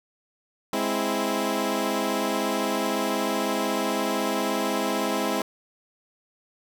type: chord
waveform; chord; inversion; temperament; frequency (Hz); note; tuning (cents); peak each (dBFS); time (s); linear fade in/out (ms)
15% pulse; Ab augmented; none; equal; 207.7 / 261.6 / 329.6; Ab3 / C4 / E4; 0 / 0 / 0; -22; 0.73-5.42; 2
effects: none